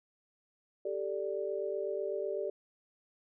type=chord; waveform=sine; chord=G suspended second; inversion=none; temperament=equal; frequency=392 / 440 / 587.3 Hz; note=G4 / A4 / D5; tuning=0 / 0 / 0 cents; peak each=-36 / -38 / -37 dBFS; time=0.85-2.5 s; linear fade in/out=5 ms; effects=none